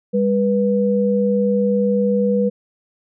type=tone pair together; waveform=sine; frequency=200.8 / 488.7 Hz; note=G3 / B4; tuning=+42 / -18 cents; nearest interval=octave + minor third; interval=1540 cents; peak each=-17 dBFS; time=0.13-2.5 s; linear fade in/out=20 ms; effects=none